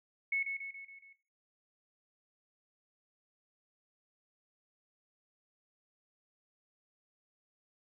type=tone with echo; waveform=sine; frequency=2200 Hz; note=C#7; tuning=14 cents flat; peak=-29 dBFS; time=0.32-0.43 s; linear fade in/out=5 ms; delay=140 ms; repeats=5; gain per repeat=-5 dB; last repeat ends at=1.13 s; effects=noise-tail reverb RT60 0.4 s tail -17 dB re dry